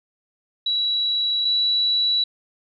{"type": "tone pair in turn", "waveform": "sine", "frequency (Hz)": [3911, 3929], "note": ["B7", "B7"], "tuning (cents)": [-18, -10], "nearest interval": "unison", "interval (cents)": 8, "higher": "second", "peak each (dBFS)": [-19, -17], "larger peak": "second", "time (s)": [[0.66, 1.45], [1.45, 2.24]], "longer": "neither", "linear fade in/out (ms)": 5, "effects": []}